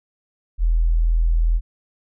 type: tone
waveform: sine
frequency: 41.2 Hz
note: E1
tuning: in tune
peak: -14 dBFS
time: 0.58-1.61 s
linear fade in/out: 50 ms
effects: none